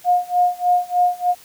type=tone with tremolo; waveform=sine; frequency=715 Hz; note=F5; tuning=41 cents sharp; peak=-11 dBFS; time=0.04-1.35 s; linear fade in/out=50 ms; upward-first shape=sine; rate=3.3 Hz; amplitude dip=95%; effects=white hiss -46 dBFS RMS until 1.44 s